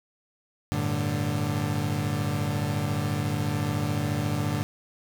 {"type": "chord", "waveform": "30% pulse", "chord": "G suspended second", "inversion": "none", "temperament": "equal with one note detuned", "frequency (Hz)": [98, 112.12, 146.83], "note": ["G2", "A2", "D3"], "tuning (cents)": [0, 33, 0], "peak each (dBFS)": [-28, -28, -26], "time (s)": [0.72, 4.63], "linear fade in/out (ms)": 0, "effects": ["9-bit"]}